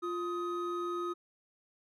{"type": "tone pair together", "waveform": "triangle", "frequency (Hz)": [349.6, 1256.3], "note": ["F4", "D#6"], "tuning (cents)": [2, 16], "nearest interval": "octave + minor seventh", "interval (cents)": 2214, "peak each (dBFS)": [-33, -35], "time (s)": [0.02, 1.14], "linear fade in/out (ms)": 20, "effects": []}